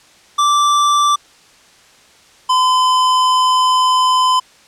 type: tone pair in turn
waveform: square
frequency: 1170 / 1018.5 Hz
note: D6 / C6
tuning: -7 / -47 cents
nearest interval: major second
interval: 240 cents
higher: first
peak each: -11 dBFS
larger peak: neither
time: 0.38-1.16 / 2.49-4.4 s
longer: second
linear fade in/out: 10 ms
effects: white hiss -47 dBFS RMS until 4.67 s + low-pass 7000 Hz 12 dB/octave